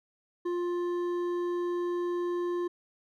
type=tone with hard clipping; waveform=triangle; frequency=351 Hz; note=F4; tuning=9 cents sharp; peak=-30 dBFS; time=0.45-2.68 s; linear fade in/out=10 ms; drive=11 dB; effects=none